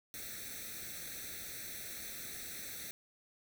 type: noise with comb filter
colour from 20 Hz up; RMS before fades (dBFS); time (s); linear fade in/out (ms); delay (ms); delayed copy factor
white; -45; 0.14-2.91; 0; 0.5; +1
effects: none